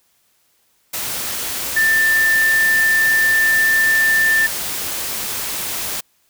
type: tone in noise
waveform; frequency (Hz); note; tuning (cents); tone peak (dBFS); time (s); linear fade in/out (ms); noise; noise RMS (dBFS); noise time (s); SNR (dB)
sine; 1780; A6; +20; -12; 1.76-4.47; 10; white; -24; 0.93-6.01; +9
effects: white hiss -61 dBFS RMS until 6.29 s